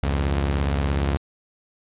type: beating tone pair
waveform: sawtooth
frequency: 69.4 / 86.4 Hz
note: C#2 / F2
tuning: +3 / -18 cents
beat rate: 17 Hz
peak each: -17 / -24 dBFS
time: 0.03-1.17 s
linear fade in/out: 0 ms
effects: resampled to 8000 Hz